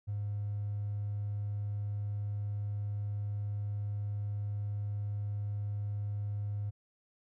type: tone with hard clipping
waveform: triangle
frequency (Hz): 102.8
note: G#2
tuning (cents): -17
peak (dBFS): -33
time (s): 0.07-6.71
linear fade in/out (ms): 20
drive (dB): 3
effects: none